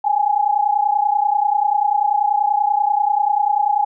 sine tone pair together, 811.7 / 842 Hz, G#5 / G#5, -40 / +24 cents, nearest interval minor second, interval 64 cents, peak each -17 dBFS, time 0.04-3.85 s, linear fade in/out 10 ms, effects none

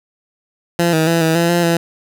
15% pulse tone with pitch steps, 171.2 / 159.3 / 167 / 161.3 / 169.3 / 172.9 / 168.4 Hz, F3 / D#3 / E3 / E3 / E3 / F3 / E3, -34 / +41 / +23 / -37 / +46 / -17 / +37 cents, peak -6 dBFS, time 0.79-1.77 s, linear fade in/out 2 ms, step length 140 ms, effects none

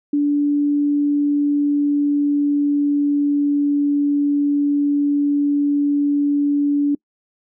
sine tone with pitch glide, 290 to 287.8 Hz, D4 to D4, -22 to -35 cents, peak -14 dBFS, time 0.13-6.95 s, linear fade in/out 5 ms, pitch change -13 cents, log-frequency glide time 0.81-3.85 s, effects noise-tail reverb RT60 0.1 s tail -26 dB re dry

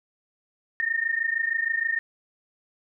sine tone pair together, 1814.6 / 1841 Hz, A#6 / A#6, -47 / -22 cents, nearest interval unison, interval 25 cents, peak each -26 dBFS, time 0.8-1.99 s, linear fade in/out 0 ms, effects none

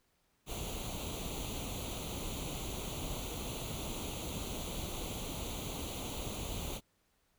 pink noise with comb filter, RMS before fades -40 dBFS, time 0.46-6.81 s, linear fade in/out 50 ms, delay 0.29 ms, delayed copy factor +0.8, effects pink hiss -75 dBFS RMS until 7.38 s

